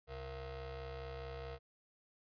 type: ring-modulated tone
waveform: 30% pulse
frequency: 200.9 Hz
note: G3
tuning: 43 cents sharp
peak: -38 dBFS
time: 0.07-1.59 s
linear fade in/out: 50 ms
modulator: 269 Hz
effects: resampled to 11025 Hz